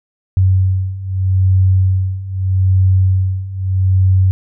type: beating tone pair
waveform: sine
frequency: 93.6 / 94.4 Hz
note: F#2 / F#2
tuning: +20 / +35 cents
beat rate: 0.8 Hz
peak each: -15 / -12 dBFS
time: 0.37-4.31 s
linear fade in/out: 0 ms
effects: none